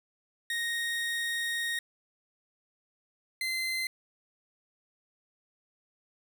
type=tone pair in turn; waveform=30% pulse; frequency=1864.7 / 2067 Hz; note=A#6 / C7; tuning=0 / -22 cents; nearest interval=major second; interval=178 cents; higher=second; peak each=-27 dBFS; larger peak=neither; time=0.5-1.79 / 3.41-3.87 s; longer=first; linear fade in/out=2 ms; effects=none